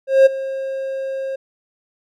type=tone with ADSR envelope; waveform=triangle; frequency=536 Hz; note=C5; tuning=42 cents sharp; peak=-3 dBFS; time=0.07-1.36 s; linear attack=190 ms; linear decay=15 ms; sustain=-17 dB; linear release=9 ms; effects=none